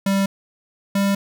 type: tone pair in turn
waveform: square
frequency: 196 / 198.28 Hz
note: G3 / G3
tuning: 0 / +20 cents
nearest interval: unison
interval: 20 cents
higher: second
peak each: -17 dBFS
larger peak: neither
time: 0.06-0.26 / 0.95-1.15 s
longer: neither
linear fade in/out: 5 ms
effects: none